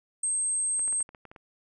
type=tone; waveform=sine; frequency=8372 Hz; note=C9; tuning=in tune; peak=-25 dBFS; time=0.23-1.03 s; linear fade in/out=5 ms
type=clicks; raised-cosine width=0.5 ms; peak=-32 dBFS; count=9; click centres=0.794 / 0.879 / 0.927 / 1.006 / 1.091 / 1.148 / 1.253 / 1.315 / 1.362 s
effects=none